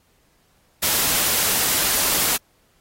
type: noise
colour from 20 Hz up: white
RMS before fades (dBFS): -20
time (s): 0.82-2.37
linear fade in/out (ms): 10
effects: pink hiss -62 dBFS RMS until 2.8 s + AAC 48 kbps